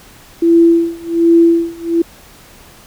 sine tone with tremolo, 335.6 Hz, E4, 31 cents sharp, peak -4 dBFS, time 0.42-2.02 s, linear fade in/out 5 ms, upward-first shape sine, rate 1.3 Hz, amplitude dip 95%, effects pink hiss -41 dBFS RMS until 2.86 s

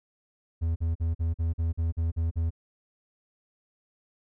triangle tone bursts, 82.41 Hz, E2, in tune, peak -22 dBFS, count 10, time 0.61-2.506 s, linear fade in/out 20 ms, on 150 ms, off 44 ms, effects none

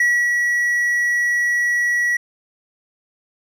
triangle tone with ADSR envelope, 1931 Hz, B6, 39 cents flat, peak -11 dBFS, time 0-2.17 s, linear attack 4 ms, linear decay 280 ms, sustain -3 dB, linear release 6 ms, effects none

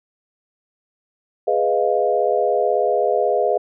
sine chord, F half-diminished seventh, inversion first, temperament equal, 415.3 / 493.9 / 622.3 / 698.5 Hz, Ab4 / Cb5 / Eb5 / F5, 0 / 0 / 0 / 0 cents, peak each -21 dBFS, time 1.47-3.58 s, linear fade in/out 10 ms, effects none

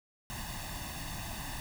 pink noise with comb filter, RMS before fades -40 dBFS, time 0.3-1.6 s, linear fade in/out 0 ms, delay 1.1 ms, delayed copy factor +0.8, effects none

